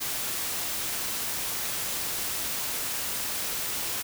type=noise; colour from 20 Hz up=white; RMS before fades=-31 dBFS; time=0-4.03 s; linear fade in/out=20 ms; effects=none